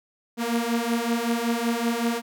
sawtooth beating tone pair, 230.7 / 236 Hz, A#3 / A#3, -18 / +22 cents, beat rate 5.3 Hz, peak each -23 / -21 dBFS, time 0.37-2.22 s, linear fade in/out 50 ms, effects none

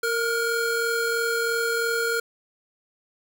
square tone pair together, 460.6 / 1424.8 Hz, A#4 / F6, -21 / +34 cents, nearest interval octave + minor sixth, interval 1955 cents, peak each -26 dBFS, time 0.03-2.2 s, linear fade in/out 5 ms, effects 10-bit

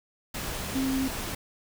sine tone in noise, 265.5 Hz, C4, 25 cents sharp, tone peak -25 dBFS, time 0.75-1.08 s, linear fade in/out 5 ms, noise pink, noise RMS -34 dBFS, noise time 0.34-1.35 s, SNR +6 dB, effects none

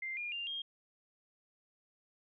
sine tone with pitch steps, 2093 / 2418 / 2794 / 3228 Hz, C7 / D7 / F7 / G#7, 0 / +50 / 0 / -50 cents, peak -37 dBFS, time 0.02-0.62 s, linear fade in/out 5 ms, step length 150 ms, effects none

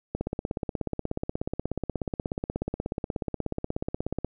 click train, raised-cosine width 2 ms, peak -15 dBFS, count 69, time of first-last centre 0.15-4.246 s, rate 16.6 Hz, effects none

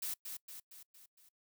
blue noise with echo, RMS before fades -39 dBFS, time 0.02-0.14 s, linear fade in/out 5 ms, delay 230 ms, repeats 5, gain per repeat -5 dB, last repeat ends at 1.29 s, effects noise-tail reverb RT60 0.1 s tail -24 dB re dry

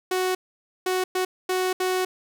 sawtooth tone bursts at uneven times, 370 Hz, F#4, in tune, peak -18 dBFS, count 5, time 0.11-0.35 / 0.86-1.04 / 1.15-1.25 / 1.49-1.73 / 1.8-2.05 s, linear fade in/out 5 ms, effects none

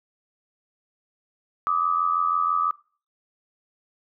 sine tone pair together, 1174.7 / 1260.8 Hz, D6 / D#6, 0 / +23 cents, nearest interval minor second, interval 123 cents, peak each -23 dBFS, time 1.67-2.71 s, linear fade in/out 0 ms, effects noise-tail reverb RT60 0.4 s tail -21 dB re dry

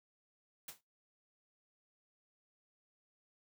white noise with exponential decay, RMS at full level -42 dBFS, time 0.68-0.81 s, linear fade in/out 5 ms, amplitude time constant 27 ms, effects noise-tail reverb RT60 0.2 s tail -19 dB re dry + high-pass 100 Hz 12 dB/octave

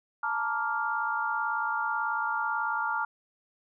sine chord, Bb major seventh, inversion third, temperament just, 874.1 / 932.3 / 1165.4 / 1398.5 Hz, A5 / Bb5 / D6 / F6, -12 / 0 / -14 / +2 cents, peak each -33 / -34 / -35 / -30 dBFS, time 0.23-3.05 s, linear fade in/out 5 ms, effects none

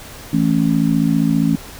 sine chord, A major, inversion second, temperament just, 165 / 220 / 275 Hz, E3 / A3 / C#4, +2 / 0 / -14 cents, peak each -17 dBFS, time 0.33-1.56 s, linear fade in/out 5 ms, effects pink hiss -36 dBFS RMS until 1.79 s

